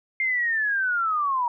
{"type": "linear sweep", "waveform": "sine", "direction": "down", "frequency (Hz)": [2120, 936], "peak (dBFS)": -21, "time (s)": [0.2, 1.48], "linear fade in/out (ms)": 2, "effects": []}